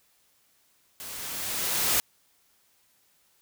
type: noise with level ramp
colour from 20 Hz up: white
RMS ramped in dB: -40 to -23 dBFS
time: 1-2 s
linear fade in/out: 0 ms
effects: white hiss -66 dBFS RMS until 3.41 s